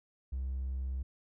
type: tone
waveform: triangle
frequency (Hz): 65.41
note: C2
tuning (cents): 0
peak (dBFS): -30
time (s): 0.32-1.03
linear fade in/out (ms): 10
effects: tanh soft clip ceiling -29 dBFS